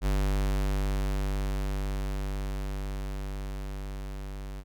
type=tone with level ramp; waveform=square; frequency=49 Hz; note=G1; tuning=in tune; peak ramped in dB=-24 to -37 dBFS; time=0.01-4.64 s; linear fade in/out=50 ms; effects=none